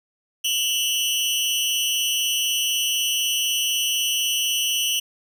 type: tone with amplitude modulation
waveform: sawtooth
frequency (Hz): 2960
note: F#7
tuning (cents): 0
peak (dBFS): -13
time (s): 0.44-5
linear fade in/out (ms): 10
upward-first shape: sine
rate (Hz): 244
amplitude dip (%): 95
effects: none